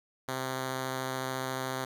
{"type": "tone with vibrato", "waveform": "5% pulse", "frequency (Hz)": 130.81, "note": "C3", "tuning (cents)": 0, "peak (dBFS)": -21, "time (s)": [0.28, 1.85], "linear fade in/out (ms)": 5, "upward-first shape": "triangle", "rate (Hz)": 14, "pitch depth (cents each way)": 9, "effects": []}